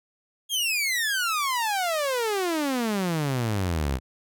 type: exponential sweep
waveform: sawtooth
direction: down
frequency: 3322 to 61.74 Hz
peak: -20 dBFS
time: 0.49-4 s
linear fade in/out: 50 ms
effects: none